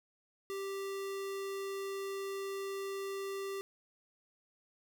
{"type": "tone", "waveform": "square", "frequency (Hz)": 392, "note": "G4", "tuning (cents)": 0, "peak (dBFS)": -38, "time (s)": [0.5, 3.61], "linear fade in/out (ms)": 0, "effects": []}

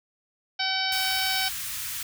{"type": "harmonic tone", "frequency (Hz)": 762, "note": "G5", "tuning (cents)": -49, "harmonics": [1, 2, 3, 4, 5, 6, 7], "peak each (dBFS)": [-32, -32, -32, -32, -32, -32, -32], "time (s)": [0.59, 1.49], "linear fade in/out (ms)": 10}
{"type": "band-stop noise", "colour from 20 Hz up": "white", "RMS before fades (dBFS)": -33, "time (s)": [0.92, 2.03], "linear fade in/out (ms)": 2, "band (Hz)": [140, 1200], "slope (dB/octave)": 24}
{"effects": []}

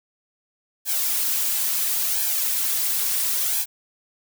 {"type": "noise with flanger", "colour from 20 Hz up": "blue", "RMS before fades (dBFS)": -23, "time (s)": [0.85, 3.66], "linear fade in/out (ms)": 50, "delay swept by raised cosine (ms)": [1.2, 5], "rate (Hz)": 0.73, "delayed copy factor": 0.75, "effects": []}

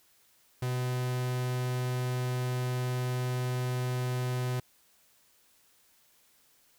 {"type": "tone", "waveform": "45% pulse", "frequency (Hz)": 125.8, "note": "B2", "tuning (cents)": 32, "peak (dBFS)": -29, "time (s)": [0.62, 4.6], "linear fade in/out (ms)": 5, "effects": ["white hiss -65 dBFS RMS until 6.78 s"]}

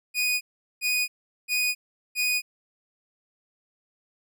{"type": "tone bursts", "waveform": "sawtooth", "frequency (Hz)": 2476, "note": "D#7", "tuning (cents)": -9, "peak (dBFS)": -19, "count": 4, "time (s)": [0.14, 2.42], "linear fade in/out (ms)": 50, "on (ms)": 270, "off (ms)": 400, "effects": []}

